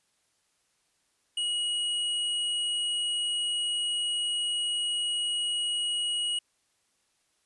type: tone with hard clipping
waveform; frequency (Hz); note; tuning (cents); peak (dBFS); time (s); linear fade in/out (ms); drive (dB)
sine; 2902; F#7; -34; -28; 1.37-6.39; 5; 15
effects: white hiss -72 dBFS RMS until 7.45 s + resampled to 24000 Hz